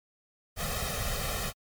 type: noise with comb filter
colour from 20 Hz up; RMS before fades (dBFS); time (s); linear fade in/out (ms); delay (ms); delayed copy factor
pink; -32; 0.56-1.53; 50; 1.6; +0.95
effects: MP3 96 kbps

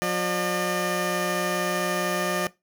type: tone pair together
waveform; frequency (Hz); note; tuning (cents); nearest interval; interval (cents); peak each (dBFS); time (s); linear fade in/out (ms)
15% pulse; 179.88 / 604; F#3 / D5; -49 / +48; octave + major sixth; 2097; -20; 0.02-2.47; 0
effects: noise-tail reverb RT60 0.2 s tail -19 dB re dry

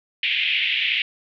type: band-pass noise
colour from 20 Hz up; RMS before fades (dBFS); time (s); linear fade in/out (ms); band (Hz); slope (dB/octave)
white; -22; 0.23-1.02; 2; 2100 to 3200; 48
effects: none

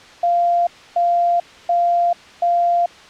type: tone bursts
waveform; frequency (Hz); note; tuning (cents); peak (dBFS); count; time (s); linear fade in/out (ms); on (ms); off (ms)
sine; 694; F5; -11; -13; 4; 0.23-2.86; 5; 440; 290
effects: white hiss -42 dBFS RMS until 3.09 s + low-pass 4000 Hz 12 dB/octave

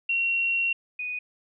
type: tone pair in turn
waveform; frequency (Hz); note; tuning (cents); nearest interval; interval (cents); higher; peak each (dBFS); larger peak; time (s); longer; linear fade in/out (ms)
sine; 2738 / 2481; F7 / D#7; -35 / -6; major second; 171; first; -22 / -29; first; 0.09-0.73 / 0.99-1.19; first; 5
effects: none

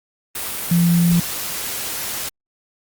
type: tone in noise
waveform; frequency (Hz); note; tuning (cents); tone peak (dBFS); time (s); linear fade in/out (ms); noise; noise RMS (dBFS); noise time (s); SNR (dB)
sine; 171.6; F3; -30; -12; 0.71-1.2; 5; white; -26; 0.35-2.29; +11
effects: Opus 32 kbps

